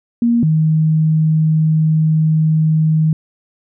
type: tone pair in turn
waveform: sine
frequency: 235.6 / 157.24 Hz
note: A#3 / D#3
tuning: +19 / +19 cents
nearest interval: perfect fifth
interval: 700 cents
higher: first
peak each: -10 dBFS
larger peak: neither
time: 0.22-0.43 / 0.43-3.13 s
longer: second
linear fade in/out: 2 ms
effects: none